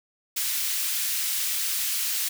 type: high-pass noise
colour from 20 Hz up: white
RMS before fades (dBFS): -27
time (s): 0.36-2.29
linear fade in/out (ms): 10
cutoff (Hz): 2100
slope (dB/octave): 12
effects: none